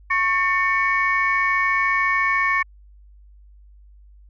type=tone cluster; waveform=sine; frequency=1099 / 1799 / 2233 Hz; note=C#6 / A6 / C#7; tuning=-15 / +38 / +12 cents; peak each=-21 dBFS; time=0.1-2.63 s; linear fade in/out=10 ms; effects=tanh soft clip ceiling -8 dBFS + added 50 Hz sine -45 dBFS peak until 4.29 s